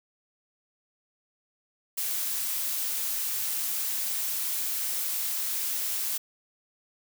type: noise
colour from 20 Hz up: blue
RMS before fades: -30 dBFS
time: 1.97-6.18 s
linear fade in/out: 10 ms
effects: none